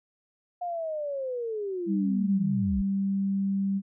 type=linear sweep; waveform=sine; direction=down; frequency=718 to 49 Hz; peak=-29 dBFS; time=0.61-2.82 s; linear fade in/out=10 ms
type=tone; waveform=sine; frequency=196 Hz; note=G3; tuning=in tune; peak=-24 dBFS; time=1.86-3.82 s; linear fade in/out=50 ms
effects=none